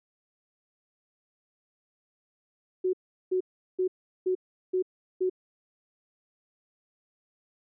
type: tone bursts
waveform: sine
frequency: 370 Hz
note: F#4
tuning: in tune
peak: -23 dBFS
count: 6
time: 2.84-5.298 s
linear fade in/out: 10 ms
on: 93 ms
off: 380 ms
effects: none